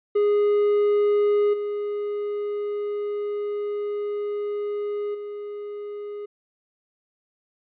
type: tone with level steps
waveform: triangle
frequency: 413.1 Hz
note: G#4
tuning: 9 cents flat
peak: -15 / -23 / -29 dBFS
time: 0.15-6.26 s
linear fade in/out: 10 ms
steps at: 1.53 / 5.14 s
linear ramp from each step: 10 ms
effects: resampled to 8000 Hz